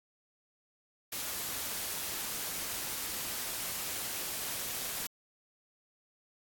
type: noise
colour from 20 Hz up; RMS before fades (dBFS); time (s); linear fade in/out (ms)
white; -37; 1.12-5.07; 5
effects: AAC 64 kbps